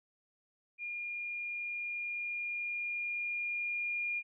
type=tone with level ramp; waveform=sine; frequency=2417 Hz; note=D7; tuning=49 cents sharp; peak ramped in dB=-37 to -32 dBFS; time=0.78-4.23 s; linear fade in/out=50 ms; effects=none